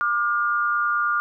sine tone pair together, 1192.7 / 1422 Hz, D6 / F6, +26 / +31 cents, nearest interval minor third, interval 305 cents, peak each -22 dBFS, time 0.01-1.2 s, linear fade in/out 0 ms, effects none

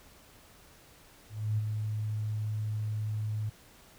sine tone with ADSR envelope, 107.3 Hz, A2, 43 cents flat, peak -25 dBFS, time 1.29-3.5 s, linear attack 290 ms, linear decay 23 ms, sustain -5 dB, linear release 12 ms, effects pink hiss -57 dBFS RMS until 3.98 s

